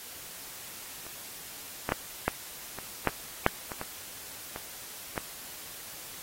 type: clicks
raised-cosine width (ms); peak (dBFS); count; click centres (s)
0.5; -29 / -14 / -11 / -11 / -23 / -8 / -6 / -20 / -20 / -22 / -15; 11; 1.066 / 1.891 / 1.921 / 2.28 / 2.787 / 3.073 / 3.464 / 3.718 / 3.814 / 4.561 / 5.178
effects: white hiss -44 dBFS RMS until 6.22 s + AAC 48 kbps